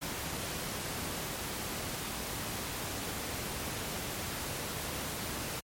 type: noise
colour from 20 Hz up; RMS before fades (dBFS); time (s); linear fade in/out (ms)
pink; -37; 0.01-5.61; 20
effects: high-pass 60 Hz 12 dB/octave + MP3 64 kbps